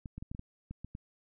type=clicks; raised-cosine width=5 ms; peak=-29 dBFS; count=9; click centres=0.058 / 0.18 / 0.225 / 0.315 / 0.349 / 0.394 / 0.71 / 0.846 / 0.951 s; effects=none